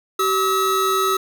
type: tone pair together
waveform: square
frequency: 382.8 / 1287.6 Hz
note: G4 / E6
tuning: -41 / -41 cents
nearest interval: octave + major sixth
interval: 2100 cents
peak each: -22 / -19 dBFS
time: 0.19-1.17 s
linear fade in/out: 5 ms
effects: none